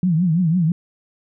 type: tone with vibrato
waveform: sine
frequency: 170.4 Hz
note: F3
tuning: 42 cents flat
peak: -14 dBFS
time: 0.03-0.72 s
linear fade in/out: 2 ms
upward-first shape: triangle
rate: 6 Hz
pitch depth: 190 cents each way
effects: none

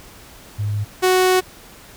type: tone pair in turn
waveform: sine / sawtooth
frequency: 103.83 / 370 Hz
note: G#2 / F#4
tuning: 0 / 0 cents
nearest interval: octave + minor seventh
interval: 2200 cents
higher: second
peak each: -19 / -9 dBFS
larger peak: second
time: 0.58-0.85 / 1.02-1.41 s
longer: second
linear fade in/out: 20 ms
effects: pink hiss -43 dBFS RMS until 1.96 s

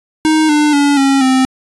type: tone with pitch steps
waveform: square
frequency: 312.6 / 298.8 / 285.7 / 273.1 / 261 Hz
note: D#4 / D4 / D4 / C#4 / C4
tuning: +8 / +30 / -48 / -26 / -4 cents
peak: -9 dBFS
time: 0.25-1.45 s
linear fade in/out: 0 ms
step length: 240 ms
effects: resampled to 24000 Hz

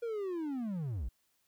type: linear sweep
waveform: triangle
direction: down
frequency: 480 to 46.25 Hz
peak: -32 dBFS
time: 0.02-1.09 s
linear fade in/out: 10 ms
effects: white hiss -75 dBFS RMS until 1.47 s

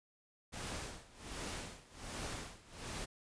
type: noise with tremolo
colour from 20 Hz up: pink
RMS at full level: -42 dBFS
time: 0.52-3.06 s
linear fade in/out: 20 ms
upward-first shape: sine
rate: 1.3 Hz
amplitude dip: 90%
effects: resampled to 22050 Hz

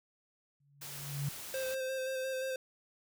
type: tone with exponential growth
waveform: sine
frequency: 141.7 Hz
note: C#3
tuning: 38 cents sharp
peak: -30 dBFS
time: 0.6-1.29 s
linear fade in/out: 5 ms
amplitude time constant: 150 ms
type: noise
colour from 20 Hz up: white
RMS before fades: -45 dBFS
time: 0.81-1.75 s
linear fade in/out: 10 ms
type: tone with vibrato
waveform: square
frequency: 524 Hz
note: C5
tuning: 2 cents sharp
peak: -35 dBFS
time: 1.54-2.56 s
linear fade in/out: 2 ms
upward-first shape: square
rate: 5.7 Hz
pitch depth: 16 cents each way
effects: none

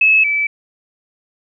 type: tone pair in turn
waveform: sine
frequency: 2591 / 2308 Hz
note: E7 / D7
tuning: -30 / -31 cents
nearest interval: major second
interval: 201 cents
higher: first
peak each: -8 / -14 dBFS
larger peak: first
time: 0.01-0.24 / 0.24-0.47 s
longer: neither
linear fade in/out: 5 ms
effects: none

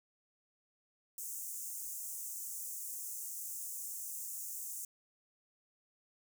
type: high-pass noise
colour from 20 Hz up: pink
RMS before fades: -43 dBFS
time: 1.18-4.85 s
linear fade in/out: 2 ms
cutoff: 6500 Hz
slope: 48 dB/octave
effects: none

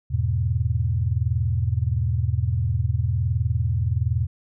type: chord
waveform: sine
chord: E major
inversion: none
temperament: equal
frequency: 82.41 / 103.83 / 123.47 Hz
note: E2 / G#2 / B2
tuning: 0 / 0 / 0 cents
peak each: -24 dBFS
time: 0.1-4.27 s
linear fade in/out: 20 ms
effects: none

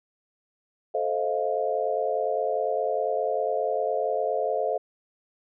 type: chord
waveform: sine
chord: F dominant seventh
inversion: first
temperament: just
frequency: 436.5 / 523.8 / 628.6 / 698.5 Hz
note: A4 / C5 / Eb5 / F5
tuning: -14 / +2 / +18 / 0 cents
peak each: -29 dBFS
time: 0.94-4.78 s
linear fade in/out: 10 ms
effects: none

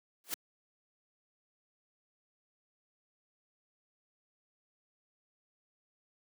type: noise with exponential growth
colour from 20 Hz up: white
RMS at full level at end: -31 dBFS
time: 0.24-0.34 s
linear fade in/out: 1 ms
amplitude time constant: 21 ms
effects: high-pass 200 Hz 12 dB/octave

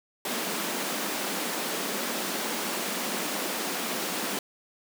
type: high-pass noise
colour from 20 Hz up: pink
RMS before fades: -31 dBFS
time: 0.25-4.39 s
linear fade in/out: 2 ms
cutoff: 190 Hz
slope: 48 dB/octave
effects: none

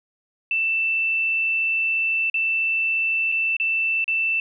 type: tone with dropouts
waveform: sine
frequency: 2663 Hz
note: E7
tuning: 17 cents sharp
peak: -19 dBFS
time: 0.51-4.4 s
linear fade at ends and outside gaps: 2 ms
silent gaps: 2.299-2.342 / 3.318-3.322 / 3.567-3.599 / 4.043-4.079 s
effects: none

